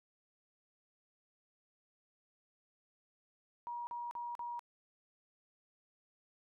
sine tone bursts, 954 Hz, A#5, 40 cents sharp, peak -39 dBFS, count 4, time 3.67-4.593 s, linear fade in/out 0 ms, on 200 ms, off 41 ms, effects none

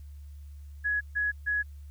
sine tone bursts, 1678 Hz, G#6, 17 cents sharp, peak -25 dBFS, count 3, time 0.84-1.63 s, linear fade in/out 20 ms, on 170 ms, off 140 ms, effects added 72 Hz sine -42 dBFS peak until 1.9 s + white hiss -68 dBFS RMS until 1.9 s

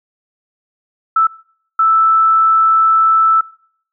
sine tone bursts at uneven times, 1318.5 Hz, E6, in tune, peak -8 dBFS, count 2, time 1.16-1.27 / 1.79-3.41 s, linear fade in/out 5 ms, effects noise-tail reverb RT60 0.6 s tail -23 dB re dry

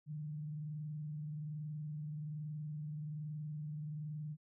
sine tone with frequency modulation, 151.2 Hz, D#3, 49 cents flat, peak -40 dBFS, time 0.06-4.37 s, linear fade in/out 50 ms, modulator 21.2 Hz, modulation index 0.28, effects none

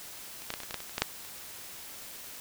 clicks, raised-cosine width 0.2 ms, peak -28 / -15 / -16 / -22 / -23 / -19 / -15 / -24 / -27 / -13 / -6 / -30 dBFS, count 12, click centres 0.42 / 0.504 / 0.539 / 0.603 / 0.634 / 0.709 / 0.743 / 0.804 / 0.895 / 0.981 / 1.02 / 1.249 s, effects white hiss -45 dBFS RMS until 2.4 s

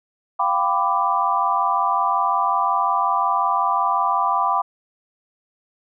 sine chord, G dominant seventh, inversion third, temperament equal with one note detuned, 698.5 / 784 / 996.4 / 1174.7 Hz, F5 / G5 / B5 / D6, 0 / 0 / +15 / 0 cents, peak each -26 / -23 / -21 / -21 dBFS, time 0.39-4.62 s, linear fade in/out 10 ms, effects none

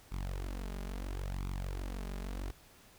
sawtooth tone with flanger, 46.63 Hz, F#1, 14 cents sharp, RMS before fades -39 dBFS, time 0.11-2.52 s, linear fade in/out 20 ms, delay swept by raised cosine 0.84 to 4.94 ms, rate 0.74 Hz, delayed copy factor +0.95, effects pink hiss -60 dBFS RMS until 2.98 s

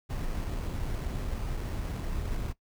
brown noise with sample-and-hold, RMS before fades -33 dBFS, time 0.09-2.53 s, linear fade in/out 20 ms, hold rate 3675 Hz, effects noise-tail reverb RT60 0.1 s tail -17 dB re dry

